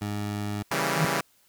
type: tone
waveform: 20% pulse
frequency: 103.4 Hz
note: G#2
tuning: 7 cents flat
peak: -24 dBFS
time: 0.01-0.63 s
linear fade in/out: 10 ms
type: chord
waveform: 5% pulse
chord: C# diminished seventh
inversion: none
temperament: equal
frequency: 138.59 / 164.81 / 196 / 233.1 Hz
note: C#3 / E3 / G3 / Bb3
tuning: 0 / 0 / 0 / 0 cents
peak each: -18 / -18 / -18 / -23 dBFS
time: 0.71-1.21 s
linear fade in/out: 5 ms
type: tone with exponential growth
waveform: sine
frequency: 158.3 Hz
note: D#3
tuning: 30 cents sharp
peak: -18 dBFS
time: 0.88-1.05 s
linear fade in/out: 5 ms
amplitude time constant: 36 ms
effects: white hiss -63 dBFS RMS until 1.48 s